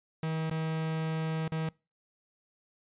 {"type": "tone with dropouts", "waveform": "45% pulse", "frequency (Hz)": 159.6, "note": "D#3", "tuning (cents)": 44, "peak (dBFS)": -30, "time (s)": [0.23, 1.69], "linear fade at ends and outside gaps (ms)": 2, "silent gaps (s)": [[0.498, 0.511], [1.479, 1.52]], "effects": ["noise-tail reverb RT60 0.3 s tail -25 dB re dry", "resampled to 8000 Hz"]}